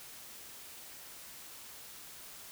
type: silence
effects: white hiss -50 dBFS RMS until 2.51 s